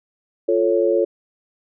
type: chord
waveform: sine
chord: F augmented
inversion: none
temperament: equal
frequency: 349.2 / 440 / 554.4 Hz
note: F4 / A4 / C#5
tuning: 0 / 0 / 0 cents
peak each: -19 dBFS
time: 0.48-1.05 s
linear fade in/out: 10 ms
effects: none

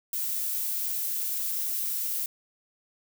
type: noise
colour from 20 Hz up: violet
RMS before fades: -30 dBFS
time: 0.13-2.26 s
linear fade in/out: 2 ms
effects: none

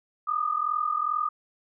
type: tone pair together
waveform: sine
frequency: 1200.6 / 1243 Hz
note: D6 / D#6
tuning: +38 / -2 cents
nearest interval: minor second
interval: 60 cents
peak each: -27 dBFS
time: 0.27-1.29 s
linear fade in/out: 10 ms
effects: none

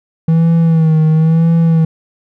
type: tone with vibrato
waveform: triangle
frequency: 161.5 Hz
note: E3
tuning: 35 cents flat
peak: -5 dBFS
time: 0.28-1.85 s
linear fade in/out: 5 ms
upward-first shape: sine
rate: 0.99 Hz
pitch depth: 51 cents each way
effects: none

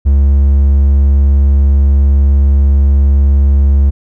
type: tone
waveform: triangle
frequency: 69.5 Hz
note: C#2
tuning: 5 cents sharp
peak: -3 dBFS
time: 0.05-3.91 s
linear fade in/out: 20 ms
effects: none

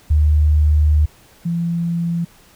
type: tone pair in turn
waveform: sine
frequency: 75.6 / 169.72 Hz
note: D#2 / F3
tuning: -49 / -49 cents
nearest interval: octave + major second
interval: 1400 cents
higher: second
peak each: -10 / -17 dBFS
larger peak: first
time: 0.1-1.06 / 1.45-2.25 s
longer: first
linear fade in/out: 10 ms
effects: pink hiss -49 dBFS RMS until 2.55 s

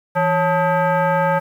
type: tone with frequency modulation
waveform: sine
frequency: 164.81 Hz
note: E3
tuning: in tune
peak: -14 dBFS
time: 0.15-1.4 s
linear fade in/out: 20 ms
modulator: 716 Hz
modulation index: 1.7
effects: 8-bit

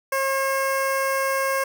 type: tone with notch filter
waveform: 15% pulse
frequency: 539 Hz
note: C#5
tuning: 49 cents flat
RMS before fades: -23 dBFS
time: 0.12-1.64 s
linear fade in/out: 5 ms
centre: 3900 Hz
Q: 1.1
effects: none

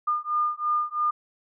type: beating tone pair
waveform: sine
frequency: 1210 / 1213 Hz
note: D#6 / D#6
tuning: -49 / -44 cents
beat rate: 3 Hz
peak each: -26 dBFS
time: 0.07-1.11 s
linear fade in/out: 10 ms
effects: none

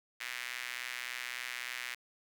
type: tone with high-pass filter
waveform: sawtooth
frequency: 123.47 Hz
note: B2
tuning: in tune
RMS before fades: -41 dBFS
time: 0.2-1.95 s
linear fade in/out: 10 ms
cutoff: 2000 Hz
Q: 2.5
effects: 10-bit

